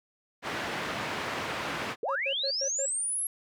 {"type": "band-pass noise", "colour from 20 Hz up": "white", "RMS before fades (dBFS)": -34, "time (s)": [0.42, 1.96], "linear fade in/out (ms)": 50, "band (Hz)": [110, 2000], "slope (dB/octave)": 12}
{"type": "linear sweep", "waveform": "sine", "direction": "up", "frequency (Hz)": [385, 11320], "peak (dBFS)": -28, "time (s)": [2.03, 3.27], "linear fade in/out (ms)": 2}
{"type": "tone bursts", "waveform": "triangle", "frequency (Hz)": 547, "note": "C#5", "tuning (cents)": -23, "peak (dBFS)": -29, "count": 5, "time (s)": [2.08, 2.862], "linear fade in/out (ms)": 10, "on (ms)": 78, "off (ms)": 98}
{"effects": []}